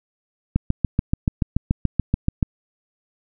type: click train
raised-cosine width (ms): 5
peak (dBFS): -5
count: 14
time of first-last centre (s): 0.56-2.428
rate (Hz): 6.96
effects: none